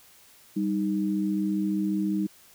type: tone pair together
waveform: sine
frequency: 196.47 / 311.1 Hz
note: G3 / D#4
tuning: +4 / 0 cents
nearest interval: minor sixth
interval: 796 cents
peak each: -26 / -27 dBFS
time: 0.56-2.27 s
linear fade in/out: 10 ms
effects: white hiss -55 dBFS RMS until 2.54 s